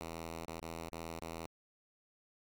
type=tone with dropouts; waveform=5% pulse; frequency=82.41 Hz; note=E2; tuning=in tune; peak=-31 dBFS; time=0.01-1.46 s; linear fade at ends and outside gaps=0 ms; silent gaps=0.453-0.481 / 0.599-0.618 / 0.892-0.921 / 1.194-1.218 s; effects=Opus 48 kbps